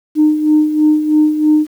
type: tone with tremolo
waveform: sine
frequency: 305.3 Hz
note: D#4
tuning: 33 cents flat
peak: -5 dBFS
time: 0.15-1.67 s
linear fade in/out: 50 ms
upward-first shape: sine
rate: 3.1 Hz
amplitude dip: 65%
effects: tanh soft clip ceiling -2 dBFS + 7-bit